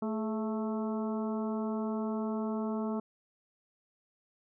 harmonic tone with a mistuned harmonic, 220 Hz, A3, in tune, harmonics 1 / 2 / 3 / 4 / 5 / 6, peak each -32 / -38 / -42 / -44 / -46 / -48 dBFS, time 0.02-3 s, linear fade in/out 5 ms, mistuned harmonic 2, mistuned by -57 cents, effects none

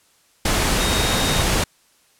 sine tone in noise, 3729 Hz, A#7, in tune, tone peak -26 dBFS, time 0.8-1.42 s, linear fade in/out 5 ms, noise pink, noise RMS -19 dBFS, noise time 0.45-1.64 s, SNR -10 dB, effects white hiss -58 dBFS RMS until 2.19 s + low-pass 11000 Hz 12 dB/octave

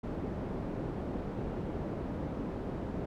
white low-pass noise, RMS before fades -37 dBFS, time 0.03-3.06 s, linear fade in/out 10 ms, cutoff 370 Hz, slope 12 dB/octave, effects none

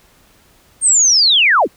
sine linear sweep, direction down, 8720 to 145.2 Hz, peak -8 dBFS, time 0.81-1.68 s, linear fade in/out 50 ms, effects pink hiss -51 dBFS RMS until 1.76 s

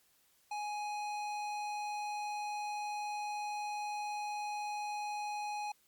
sine tone with hard clipping, 834 Hz, G#5, 7 cents sharp, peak -38 dBFS, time 0.51-5.72 s, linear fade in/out 5 ms, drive 15 dB, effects white hiss -70 dBFS RMS until 5.87 s + MP3 96 kbps

